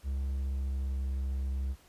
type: tone with pitch glide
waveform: triangle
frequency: 67.8 to 66.75 Hz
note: C#2 to C2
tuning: -38 to +35 cents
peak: -28 dBFS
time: 0.03-1.76 s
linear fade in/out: 50 ms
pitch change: -27 cents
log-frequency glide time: 0.18-0.99 s
effects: pink hiss -61 dBFS RMS until 1.88 s + resampled to 32000 Hz